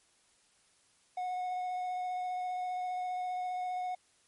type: tone with vibrato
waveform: triangle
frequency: 730 Hz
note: F#5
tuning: 24 cents flat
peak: -31 dBFS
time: 1.17-3.95 s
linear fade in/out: 5 ms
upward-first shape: sine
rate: 15 Hz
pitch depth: 11 cents each way
effects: white hiss -68 dBFS RMS until 4.27 s + MP3 48 kbps